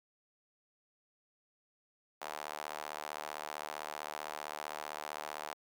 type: tone with high-pass filter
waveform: sawtooth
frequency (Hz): 75.5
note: D2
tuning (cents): +48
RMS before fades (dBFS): -43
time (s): 2.21-5.54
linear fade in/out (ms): 10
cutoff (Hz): 790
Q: 1.7
effects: none